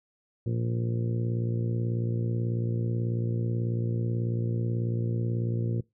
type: harmonic tone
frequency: 58.27 Hz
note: A#1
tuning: in tune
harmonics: 2 / 3 / 4 / 5 / 6 / 7 / 8 / 9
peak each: -27 / -36 / -37 / -47 / -37 / -49 / -42 / -48 dBFS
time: 0.46-5.81 s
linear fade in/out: 5 ms
effects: noise-tail reverb RT60 0.2 s tail -22 dB re dry